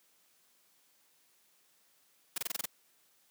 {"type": "noise bursts", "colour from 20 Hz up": "white", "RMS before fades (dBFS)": -34, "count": 7, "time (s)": [2.36, 2.657], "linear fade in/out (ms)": 5, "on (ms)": 21, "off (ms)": 25, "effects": ["white hiss -69 dBFS RMS until 3.3 s", "high-pass 150 Hz 12 dB/octave"]}